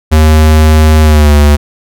square tone with pitch glide, 77.78 to 73.41 Hz, D#2 to D2, 0 to 0 cents, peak -3 dBFS, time 0.11-1.57 s, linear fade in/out 20 ms, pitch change -100 cents, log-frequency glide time 1.02-1.33 s, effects none

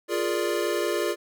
square chord, Bb dominant seventh, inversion second, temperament equal, 349.2 / 415.3 / 466.2 / 587.3 Hz, F4 / Ab4 / Bb4 / D5, 0 / 0 / 0 / 0 cents, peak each -29 / -30 / -32 / -31 dBFS, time 0.08-1.16 s, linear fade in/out 50 ms, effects none

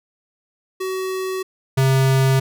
square tone pair in turn, 376.4 / 133.41 Hz, F#4 / C3, +30 / +34 cents, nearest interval octave + tritone, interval 1796 cents, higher first, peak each -23 / -14 dBFS, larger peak second, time 0.8-1.43 / 1.77-2.4 s, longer neither, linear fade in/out 10 ms, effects none

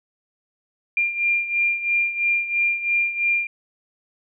sine beating tone pair, 2393 / 2396 Hz, D7 / D7, +32 / +34 cents, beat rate 3 Hz, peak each -20 / -25 dBFS, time 0.97-3.47 s, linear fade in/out 2 ms, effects none

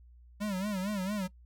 square tone with vibrato, 197.4 Hz, G3, 12 cents sharp, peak -32 dBFS, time 0.4-1.28 s, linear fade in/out 20 ms, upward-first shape sine, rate 4.4 Hz, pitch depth 130 cents each way, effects noise-tail reverb RT60 0.1 s tail -21 dB re dry + added 60 Hz sine -53 dBFS peak until 1.45 s

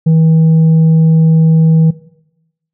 triangle tone with tanh clipping, 160.9 Hz, E3, 42 cents flat, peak -6 dBFS, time 0.06-1.91 s, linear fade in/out 10 ms, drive 8 dB, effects noise-tail reverb RT60 0.9 s tail -19 dB re dry

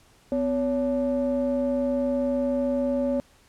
triangle ring-modulated tone, 155.3 Hz, D#3, 3 cents flat, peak -17 dBFS, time 0.32-3.2 s, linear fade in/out 0 ms, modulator 408 Hz, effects pink hiss -58 dBFS RMS until 3.48 s + low-pass 11000 Hz 12 dB/octave

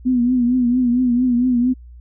sine tone with vibrato, 246.9 Hz, B3, in tune, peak -13 dBFS, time 0.05-1.74 s, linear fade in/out 20 ms, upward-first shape triangle, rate 4.4 Hz, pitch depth 81 cents each way, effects added 60 Hz sine -37 dBFS peak until 2 s

